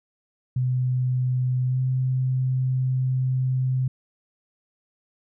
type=tone with pitch glide; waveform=sine; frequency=126.9 to 129.27 Hz; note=B2 to C3; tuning=+47 to -21 cents; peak=-20 dBFS; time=0.56-3.88 s; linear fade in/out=5 ms; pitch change=+32 cents; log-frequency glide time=1.66-1.8 s; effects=none